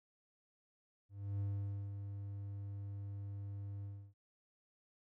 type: tone with ADSR envelope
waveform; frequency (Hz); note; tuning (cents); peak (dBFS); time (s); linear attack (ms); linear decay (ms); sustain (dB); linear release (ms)
triangle; 100; G2; +35; -33; 1.09-4.14; 310; 510; -7; 300
effects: none

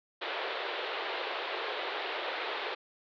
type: band-pass noise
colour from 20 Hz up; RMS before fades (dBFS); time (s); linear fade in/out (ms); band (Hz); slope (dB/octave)
pink; -36; 0.21-2.75; 10; 380 to 4000; 48
effects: none

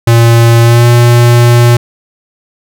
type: tone with pitch glide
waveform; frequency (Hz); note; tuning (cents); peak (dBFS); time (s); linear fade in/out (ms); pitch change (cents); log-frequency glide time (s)
square; 116.54 to 119.75; A#2 to A#2; 0 to +47; -3; 0.07-1.77; 5; +47; 0.62-0.87
effects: none

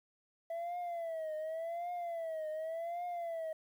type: tone with vibrato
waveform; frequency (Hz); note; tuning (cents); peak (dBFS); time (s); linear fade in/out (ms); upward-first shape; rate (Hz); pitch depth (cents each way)
sine; 662; E5; +7; -34; 0.5-3.53; 5; triangle; 0.88; 130
effects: tanh soft clip ceiling -36 dBFS + 11-bit

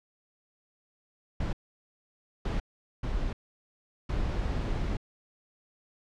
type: noise bursts at uneven times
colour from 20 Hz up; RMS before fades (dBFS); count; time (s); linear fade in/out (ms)
brown; -30; 4; 1.4-1.53 / 2.45-2.6 / 3.03-3.33 / 4.09-4.97; 5
effects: low-pass 5000 Hz 12 dB/octave

